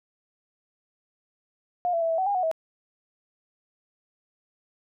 sine tone with pitch steps, 712 / 671 / 659 / 654 / 755 / 810 / 735 / 646 Hz, F5 / E5 / E5 / E5 / F#5 / G#5 / F#5 / E5, +33 / +31 / -1 / -14 / +35 / -43 / -12 / -35 cents, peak -22 dBFS, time 1.85-2.514 s, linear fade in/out 0 ms, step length 83 ms, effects none

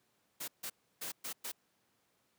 white noise bursts at uneven times, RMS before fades -41 dBFS, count 5, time 0.4-0.48 / 0.63-0.7 / 1.01-1.12 / 1.24-1.33 / 1.44-1.52 s, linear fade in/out 10 ms, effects pink hiss -75 dBFS RMS until 2.38 s + high-pass 150 Hz 12 dB/octave

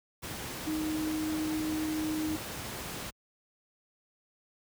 sine tone in noise, 311.1 Hz, D#4, in tune, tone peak -30 dBFS, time 0.66-2.37 s, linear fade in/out 20 ms, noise pink, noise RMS -39 dBFS, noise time 0.22-3.11 s, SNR +6 dB, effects high-pass 60 Hz 12 dB/octave

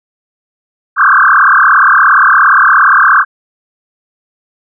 sine tone with frequency modulation, 1342 Hz, E6, 31 cents sharp, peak -3 dBFS, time 0.96-3.25 s, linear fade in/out 50 ms, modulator 37.2 Hz, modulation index 7.3, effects none

